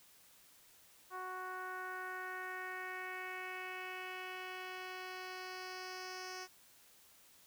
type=tone with low-pass filter sweep; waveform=10% pulse; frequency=370 Hz; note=F#4; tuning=in tune; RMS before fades=-45 dBFS; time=1.1-6.48 s; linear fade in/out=50 ms; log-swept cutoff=1200 to 5800 Hz; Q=2.6; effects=white hiss -64 dBFS RMS until 7.46 s